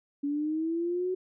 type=linear sweep; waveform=sine; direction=up; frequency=282 to 373.2 Hz; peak=-27 dBFS; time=0.23-1.15 s; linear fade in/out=10 ms; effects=none